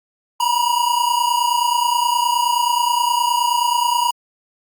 square tone pair together, 948 / 977.5 Hz, A#5 / B5, +29 / -18 cents, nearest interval minor second, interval 53 cents, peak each -19 dBFS, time 0.4-4.11 s, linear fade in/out 5 ms, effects Opus 48 kbps

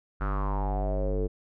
square tone with low-pass filter sweep, 49.25 Hz, G1, 9 cents sharp, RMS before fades -28 dBFS, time 0.2-1.28 s, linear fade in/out 20 ms, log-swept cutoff 1400 to 420 Hz, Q 6.2, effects none

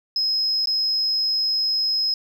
sine tone with dropouts, 5120 Hz, D#8, 49 cents sharp, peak -18 dBFS, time 0.16-2.14 s, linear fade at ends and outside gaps 2 ms, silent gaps 0.658-0.672 s, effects tanh soft clip ceiling -14 dBFS + 9-bit

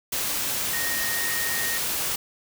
sine tone in noise, 1859 Hz, A#6, 5 cents flat, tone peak -29 dBFS, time 0.73-1.78 s, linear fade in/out 5 ms, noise white, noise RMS -27 dBFS, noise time 0.12-2.16 s, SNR -5 dB, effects none

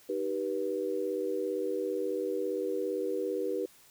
sine chord, Eb augmented, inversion none, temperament just, 311.1 / 388.9 / 486.1 Hz, Eb4 / G4 / B4, 0 / -14 / -28 cents, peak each -37 / -33 / -33 dBFS, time 0.09-3.66 s, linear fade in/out 5 ms, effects white hiss -59 dBFS RMS until 3.9 s

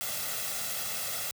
white noise with comb filter, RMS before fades -34 dBFS, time 0.01-1.31 s, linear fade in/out 0 ms, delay 1.5 ms, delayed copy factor +0.65, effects high-pass 100 Hz 12 dB/octave

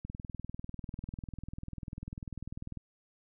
click train, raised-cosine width 5 ms, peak -28 dBFS, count 56, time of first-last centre 0.05-2.773 s, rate 20.2 Hz, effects none

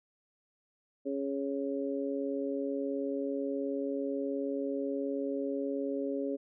harmonic tone, 138.59 Hz, C#3, in tune, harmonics 2 / 3 / 4, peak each -34 / -36 / -37 dBFS, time 1.05-6.37 s, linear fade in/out 20 ms, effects none

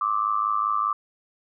sine tone with amplitude modulation, 1174.7 Hz, D6, in tune, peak -17 dBFS, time 0.01-0.93 s, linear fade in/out 5 ms, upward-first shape sine, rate 105 Hz, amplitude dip 90%, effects none

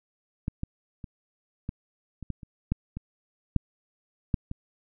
clicks, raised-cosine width 5 ms, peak -16 / -18 / -26 / -19 / -26 / -19 / -30 / -12 / -22 / -9 / -11 / -21 dBFS, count 12, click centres 0.481 / 0.634 / 1.042 / 1.691 / 2.227 / 2.303 / 2.432 / 2.72 / 2.97 / 3.563 / 4.342 / 4.514 s, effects none

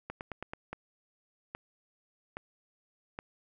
two click trains, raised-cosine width 0.5 ms, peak -23 / -23 dBFS, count 5 / 4, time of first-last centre 0.1-0.535 / 0.73-3.189 s, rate 9.2 / 1.22 Hz, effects none

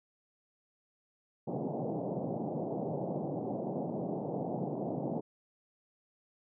pink band-pass noise, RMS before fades -36 dBFS, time 1.47-5.21 s, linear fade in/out 10 ms, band 130 to 790 Hz, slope 48 dB/octave, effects none

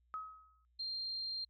sine tone with exponential decay, 1274 Hz, D#6, 41 cents sharp, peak -37 dBFS, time 0.14-0.65 s, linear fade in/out 0 ms, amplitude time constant 110 ms
sine tone, 4186 Hz, C8, in tune, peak -38 dBFS, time 0.79-1.45 s, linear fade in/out 10 ms
effects added 60 Hz sine -70 dBFS peak until 1.49 s + AAC 64 kbps

